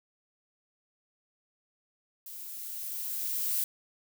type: noise with level ramp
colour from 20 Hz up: violet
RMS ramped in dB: -44 to -29 dBFS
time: 2.26-3.64 s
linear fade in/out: 2 ms
effects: none

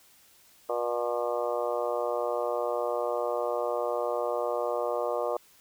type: harmonic tone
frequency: 120 Hz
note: B2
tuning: 49 cents flat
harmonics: 3 / 4 / 5 / 6 / 7 / 8 / 9 / 10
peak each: -38 / -31 / -31 / -36 / -40 / -44 / -38 / -40 dBFS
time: 0.69-5.37 s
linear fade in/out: 5 ms
effects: white hiss -59 dBFS RMS until 5.6 s

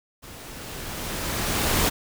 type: noise with level ramp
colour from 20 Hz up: pink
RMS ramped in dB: -43 to -20 dBFS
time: 0.22-1.9 s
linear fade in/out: 20 ms
effects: none

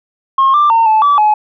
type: tone with pitch steps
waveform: sine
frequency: 1076 / 1182 / 911 / 871 / 1152 / 849 Hz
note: C6 / D6 / A#5 / A5 / D6 / G#5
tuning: +48 / +11 / -40 / -18 / -34 / +38 cents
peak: -5 dBFS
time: 0.38-1.34 s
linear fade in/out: 5 ms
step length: 160 ms
effects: tanh soft clip ceiling -4 dBFS

